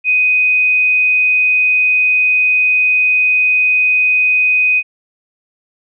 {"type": "tone", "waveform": "sine", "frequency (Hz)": 2500, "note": "D#7", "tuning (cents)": 8, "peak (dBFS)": -9, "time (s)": [0.04, 4.83], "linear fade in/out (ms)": 50, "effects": []}